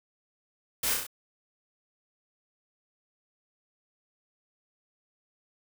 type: noise with echo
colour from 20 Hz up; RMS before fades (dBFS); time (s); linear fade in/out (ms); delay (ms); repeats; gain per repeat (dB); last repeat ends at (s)
white; -29; 0.83-0.94; 5; 32; 4; -3; 1.068
effects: none